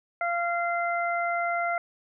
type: harmonic tone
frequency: 690 Hz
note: F5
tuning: 21 cents flat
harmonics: 1 / 2 / 3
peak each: -27 / -30 / -32 dBFS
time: 0.21-1.78 s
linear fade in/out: 2 ms
effects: none